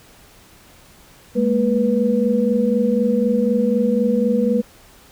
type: tone cluster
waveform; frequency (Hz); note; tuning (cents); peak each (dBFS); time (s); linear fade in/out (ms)
sine; 207.8 / 231.8 / 488.6; G#3 / A#3 / B4; +1 / -10 / -19; -19; 1.35-4.62; 20
effects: pink hiss -48 dBFS RMS until 5.11 s